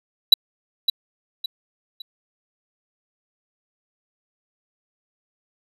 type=tone with echo; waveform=triangle; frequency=3939 Hz; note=B7; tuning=5 cents flat; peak=-4 dBFS; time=0.32-0.34 s; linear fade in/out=5 ms; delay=560 ms; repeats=3; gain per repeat=-9 dB; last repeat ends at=2.02 s; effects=resampled to 32000 Hz